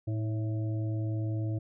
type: harmonic tone with a mistuned harmonic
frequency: 110.5 Hz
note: A2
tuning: 8 cents sharp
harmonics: 1 / 3 / 5 / 6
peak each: -29 / -38 / -47 / -48 dBFS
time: 0.07-1.59 s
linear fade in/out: 10 ms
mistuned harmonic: 3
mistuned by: -54 cents
effects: none